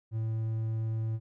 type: tone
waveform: triangle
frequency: 111.4 Hz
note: A2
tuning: 22 cents sharp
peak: -27 dBFS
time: 0.11-1.2 s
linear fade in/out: 50 ms
effects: none